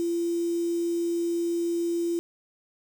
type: tone with quantisation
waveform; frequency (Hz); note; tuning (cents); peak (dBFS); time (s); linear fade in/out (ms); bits
sine; 340.8; F4; -42; -24; 0-2.19; 0; 7
effects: none